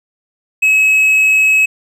triangle tone, 2567 Hz, E7, 47 cents flat, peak -6 dBFS, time 0.62-1.66 s, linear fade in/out 10 ms, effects none

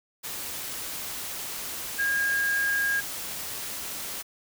sine tone in noise, 1627 Hz, G#6, 36 cents flat, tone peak -23 dBFS, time 1.98-3.01 s, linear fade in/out 20 ms, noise white, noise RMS -35 dBFS, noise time 0.23-4.23 s, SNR +9 dB, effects none

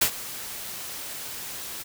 white noise with ADSR envelope, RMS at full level -19 dBFS, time 0.01-1.84 s, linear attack 8 ms, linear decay 82 ms, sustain -17 dB, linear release 24 ms, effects none

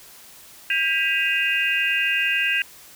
sine tone cluster, 1604 / 1967 / 2518 / 2787 Hz, G6 / B6 / D#7 / F7, +39 / -7 / +20 / -4 cents, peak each -24 / -28 / -23 / -24 dBFS, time 0.7-2.62 s, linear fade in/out 2 ms, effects white hiss -46 dBFS RMS until 2.95 s

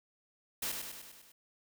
white noise with echo, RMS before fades -36 dBFS, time 0.62-0.72 s, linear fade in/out 5 ms, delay 100 ms, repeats 6, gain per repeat -4 dB, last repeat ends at 1.32 s, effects none

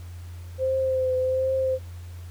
sine tone with vibrato, 520 Hz, C5, 11 cents flat, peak -21 dBFS, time 0.58-1.79 s, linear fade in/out 50 ms, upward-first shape triangle, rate 1.3 Hz, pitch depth 31 cents each way, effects added 87 Hz sine -36 dBFS peak until 2.3 s + pink hiss -53 dBFS RMS until 2.3 s

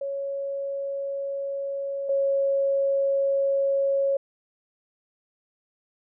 sine tone pair in turn, 554.4 / 550.9 Hz, C#5 / C#5, 0 / -11 cents, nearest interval unison, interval 11 cents, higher first, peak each -27 / -20 dBFS, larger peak second, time 0.01-2.09 / 2.09-4.17 s, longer neither, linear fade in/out 5 ms, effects none

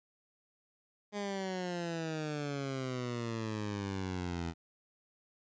15% pulse exponential sweep, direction down, 207.7 to 82.41 Hz, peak -29 dBFS, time 1.12-4.54 s, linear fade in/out 50 ms, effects resampled to 16000 Hz

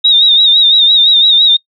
sine tone with vibrato, 3729 Hz, A#7, in tune, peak -4 dBFS, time 0.04-1.57 s, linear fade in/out 10 ms, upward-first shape sine, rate 5.9 Hz, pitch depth 70 cents each way, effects noise-tail reverb RT60 0.1 s tail -24 dB re dry

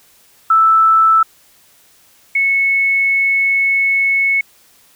sine tone pair in turn, 1318.5 / 2201 Hz, E6 / C#7, 0 / -13 cents, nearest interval major sixth, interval 887 cents, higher second, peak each -7 / -11 dBFS, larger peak first, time 0.5-1.23 / 2.35-4.41 s, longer second, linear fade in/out 5 ms, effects white hiss -50 dBFS RMS until 4.95 s

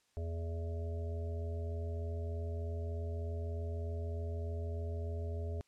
harmonic tone with a mistuned harmonic, 83.3 Hz, E2, 19 cents sharp, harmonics 1 / 3 / 5 / 7 / 8, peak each -36 / -52 / -47 / -51 / -52 dBFS, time 0.17-5.61 s, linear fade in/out 0 ms, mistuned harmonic 3, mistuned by -48 cents, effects white hiss -74 dBFS RMS until 5.67 s + low-pass 8000 Hz 12 dB/octave

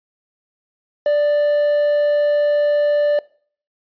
triangle tone with quantisation, 587.3 Hz, D5, in tune, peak -11 dBFS, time 1.06-3.19 s, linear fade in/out 2 ms, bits 6, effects noise-tail reverb RT60 0.5 s tail -22 dB re dry + resampled to 11025 Hz

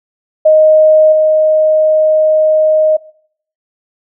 sine tone with level steps, 622.3 Hz, D#5, in tune, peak -3 / -6 dBFS, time 0.45-2.97 s, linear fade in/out 10 ms, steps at 1.12 s, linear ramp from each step 5 ms, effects noise-tail reverb RT60 0.6 s tail -21 dB re dry

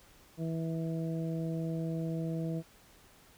harmonic tone, 163.2 Hz, E3, 17 cents flat, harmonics 1 / 2 / 3 / 4, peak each -33 / -39 / -43 / -45 dBFS, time 0.37-2.63 s, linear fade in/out 50 ms, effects pink hiss -60 dBFS RMS until 3.37 s

